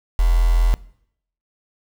sine tone with quantisation, 42.33 Hz, E1, 47 cents sharp, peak -12 dBFS, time 0.19-0.74 s, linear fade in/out 0 ms, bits 5, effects noise-tail reverb RT60 0.7 s tail -21 dB re dry

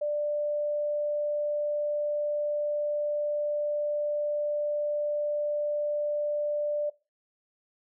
sine tone, 591 Hz, D5, 11 cents sharp, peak -26 dBFS, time 0.01-6.9 s, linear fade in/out 10 ms, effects noise-tail reverb RT60 0.3 s tail -20 dB re dry

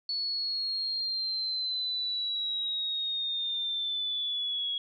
sine linear sweep, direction down, 4424 to 3322 Hz, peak -29 dBFS, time 0.09-4.78 s, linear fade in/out 2 ms, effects none

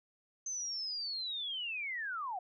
sine linear sweep, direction down, 6272 to 698.5 Hz, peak -36 dBFS, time 0.46-2.39 s, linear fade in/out 5 ms, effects none

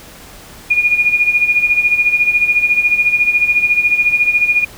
sine tone with tremolo, 2438 Hz, D#7, 36 cents flat, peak -7 dBFS, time 0.7-4.65 s, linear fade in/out 10 ms, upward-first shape sine, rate 14 Hz, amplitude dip 70%, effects pink hiss -37 dBFS RMS until 4.77 s

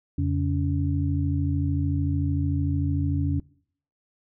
sine tone cluster, 86.4 / 139.8 / 283 Hz, F2 / C#3 / C#4, -18 / +15 / +36 cents, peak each -24 / -27 / -28 dBFS, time 0.18-3.4 s, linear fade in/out 5 ms, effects noise-tail reverb RT60 0.6 s tail -23 dB re dry

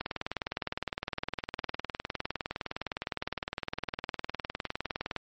click train, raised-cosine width 0.3 ms, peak -16 dBFS, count 102, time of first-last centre 0.01-5.163 s, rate 19.6 Hz, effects MP3 32 kbps

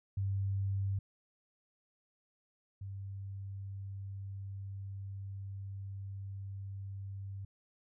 sine tone pair in turn, 98 / 98 Hz, G2 / G2, 0 / 0 cents, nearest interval unison, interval 0 cents, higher neither, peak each -31 / -40 dBFS, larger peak first, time 0.17-0.99 / 2.81-7.45 s, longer second, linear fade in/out 5 ms, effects none

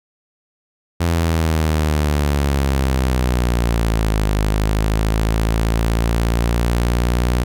sawtooth linear two-way sweep, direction down then up, 85.2 to 51.8 to 60.9 Hz, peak -11 dBFS, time 1-7.44 s, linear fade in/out 10 ms, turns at 4.29 s, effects none

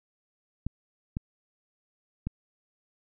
clicks, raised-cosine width 5 ms, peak -18 dBFS, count 3, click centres 0.666 / 1.169 / 2.27 s, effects none

